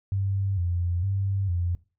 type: tone with vibrato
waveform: sine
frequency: 92.5 Hz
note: F#2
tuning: in tune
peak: -23 dBFS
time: 0.12-1.75 s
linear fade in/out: 0 ms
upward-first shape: square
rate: 1.1 Hz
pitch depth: 97 cents each way
effects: noise-tail reverb RT60 0.3 s tail -19 dB re dry